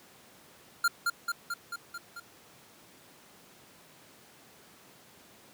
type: tone with echo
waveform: square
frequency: 1396.9 Hz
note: F6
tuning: in tune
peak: -23 dBFS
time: 0.84-0.88 s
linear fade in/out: 5 ms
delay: 220 ms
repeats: 6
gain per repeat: -3 dB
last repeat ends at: 2.2 s
effects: pink hiss -56 dBFS RMS until 5.53 s + high-pass 150 Hz 12 dB/octave